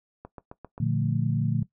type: click train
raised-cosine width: 1 ms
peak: -26 dBFS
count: 5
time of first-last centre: 0.25-0.779 s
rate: 7.56 Hz
type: chord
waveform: sine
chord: Bb major seventh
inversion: none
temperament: equal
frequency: 116.54 / 146.83 / 174.61 / 220 Hz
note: Bb2 / D3 / F3 / A3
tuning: 0 / 0 / 0 / 0 cents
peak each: -27 / -26 / -31 / -31 dBFS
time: 0.8-1.63 s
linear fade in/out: 5 ms
effects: noise-tail reverb RT60 0.1 s tail -17 dB re dry